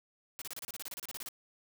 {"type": "noise bursts", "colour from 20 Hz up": "white", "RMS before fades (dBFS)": -42, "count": 16, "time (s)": [0.39, 1.287], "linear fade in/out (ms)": 0, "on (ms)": 27, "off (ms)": 31, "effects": []}